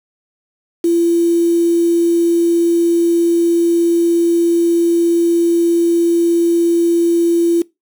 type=tone with quantisation; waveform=sine; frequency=339.6 Hz; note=F4; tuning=48 cents flat; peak=-10 dBFS; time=0.84-7.62 s; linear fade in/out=5 ms; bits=5; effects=noise-tail reverb RT60 0.2 s tail -21 dB re dry